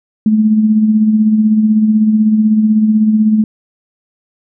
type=tone with tremolo; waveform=sine; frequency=215.9 Hz; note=A3; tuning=33 cents flat; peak=-5 dBFS; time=0.26-3.44 s; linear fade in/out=2 ms; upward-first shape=sine; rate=16 Hz; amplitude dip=45%; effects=none